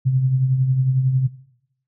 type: tone with tremolo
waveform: sine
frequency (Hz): 130.81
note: C3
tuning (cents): 0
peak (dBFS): -12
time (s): 0.05-1.28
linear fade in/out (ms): 20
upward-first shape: triangle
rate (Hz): 11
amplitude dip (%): 55
effects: noise-tail reverb RT60 0.8 s tail -20 dB re dry